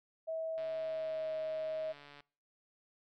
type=tone with pitch glide; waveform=sine; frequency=646 to 632 Hz; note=E5 to D#5; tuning=-35 to +27 cents; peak=-35 dBFS; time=0.27-1.93 s; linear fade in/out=20 ms; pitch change=-38 cents; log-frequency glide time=0.57-1.34 s
type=click train; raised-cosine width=0.3 ms; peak=-38 dBFS; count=235; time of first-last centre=0.58-2.205 s; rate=144 Hz
effects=noise-tail reverb RT60 0.5 s tail -25 dB re dry